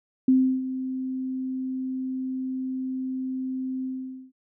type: tone with ADSR envelope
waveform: sine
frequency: 260 Hz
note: C4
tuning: 11 cents flat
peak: -14 dBFS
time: 0.28-4.32 s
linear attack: 4 ms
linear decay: 330 ms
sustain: -13 dB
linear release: 480 ms
effects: none